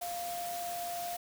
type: tone in noise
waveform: sine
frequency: 698.5 Hz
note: F5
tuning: in tune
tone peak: -36 dBFS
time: 0.01-1.17 s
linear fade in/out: 10 ms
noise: white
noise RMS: -43 dBFS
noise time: 0.01-1.17 s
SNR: +4 dB
effects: none